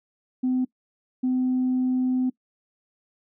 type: tone pair in turn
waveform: sine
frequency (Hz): 255.1 / 255.1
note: C4 / C4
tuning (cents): -44 / -44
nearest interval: unison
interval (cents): 0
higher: neither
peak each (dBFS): -19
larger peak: neither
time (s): 0.43-0.65 / 1.23-2.3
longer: second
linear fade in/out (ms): 10
effects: noise-tail reverb RT60 0.1 s tail -22 dB re dry + tanh soft clip ceiling -17 dBFS